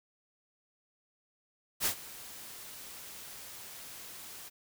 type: noise with ADSR envelope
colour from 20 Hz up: white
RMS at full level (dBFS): -28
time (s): 1.8-4.5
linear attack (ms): 55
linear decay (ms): 88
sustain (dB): -19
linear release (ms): 25
effects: none